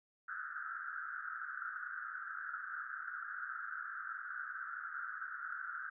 white band-pass noise, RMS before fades -44 dBFS, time 0.28-5.9 s, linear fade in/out 5 ms, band 1300 to 1600 Hz, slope 96 dB/octave, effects none

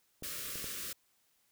clicks, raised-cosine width 2 ms, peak -33 dBFS, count 3, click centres 0.224 / 0.556 / 0.643 s
white band-stop noise, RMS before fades -41 dBFS, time 0.23-0.93 s, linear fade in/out 5 ms, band 610 to 1100 Hz, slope 96 dB/octave
effects white hiss -73 dBFS RMS until 1.51 s

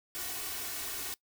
white noise with comb filter, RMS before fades -38 dBFS, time 0.15-1.14 s, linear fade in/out 0 ms, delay 2.7 ms, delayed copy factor +0.75, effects noise-tail reverb RT60 0.1 s tail -21 dB re dry

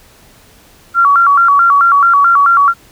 sine tone with vibrato, 1248 Hz, D#6, 5 cents sharp, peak -5 dBFS, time 0.94-2.74 s, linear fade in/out 50 ms, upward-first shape square, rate 4.6 Hz, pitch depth 170 cents each way, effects pink hiss -44 dBFS RMS until 2.91 s

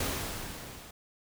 pink noise with level ramp, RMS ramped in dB -31 to -49 dBFS, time 0-0.91 s, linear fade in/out 5 ms, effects none

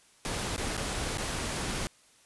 pink noise with dropouts, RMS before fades -33 dBFS, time 0.25-1.87 s, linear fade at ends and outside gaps 0 ms, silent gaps 0.563-0.579 / 0.768-0.777 / 1.173-1.182 s, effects white hiss -61 dBFS RMS until 2.25 s + resampled to 24000 Hz

